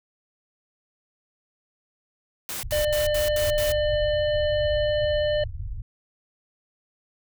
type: noise bursts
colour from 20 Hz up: white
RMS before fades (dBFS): -32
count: 6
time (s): 2.49-3.72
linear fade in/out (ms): 0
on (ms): 140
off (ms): 78
type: low-pass noise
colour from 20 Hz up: pink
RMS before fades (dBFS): -32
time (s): 2.63-5.82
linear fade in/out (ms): 5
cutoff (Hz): 120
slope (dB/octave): 96
type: harmonic tone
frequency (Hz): 599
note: D5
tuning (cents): +34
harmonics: 1 / 3 / 5 / 7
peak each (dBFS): -21 / -34 / -34 / -41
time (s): 2.72-5.44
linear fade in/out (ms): 5
effects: none